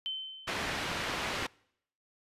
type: tone with exponential decay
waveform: sine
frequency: 3077 Hz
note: G7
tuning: 33 cents flat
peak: -31 dBFS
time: 0.06-0.94 s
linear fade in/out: 0 ms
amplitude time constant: 190 ms
type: low-pass noise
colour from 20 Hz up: white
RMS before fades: -35 dBFS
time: 0.47-1.47 s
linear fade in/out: 10 ms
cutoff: 2700 Hz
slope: 12 dB/octave
type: clicks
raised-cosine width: 3 ms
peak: -32 dBFS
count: 2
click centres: 0.915 / 1.425 s
effects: noise-tail reverb RT60 0.7 s tail -25 dB re dry + resampled to 32000 Hz